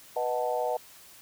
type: chord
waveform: sine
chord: B dominant seventh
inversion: none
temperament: equal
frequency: 493.9 / 622.3 / 740 / 880 Hz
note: B4 / D#5 / F#5 / A5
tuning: 0 / 0 / 0 / 0 cents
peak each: -31 / -31 / -32 / -34 dBFS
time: 0.16-0.77 s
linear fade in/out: 5 ms
effects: white hiss -52 dBFS RMS until 1.21 s